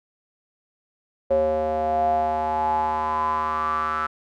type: tone with band-pass filter sweep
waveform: square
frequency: 77.78 Hz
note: D#2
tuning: in tune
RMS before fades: -23 dBFS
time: 1.3-4.07 s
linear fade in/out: 10 ms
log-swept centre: 550 to 1300 Hz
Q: 9.5
effects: none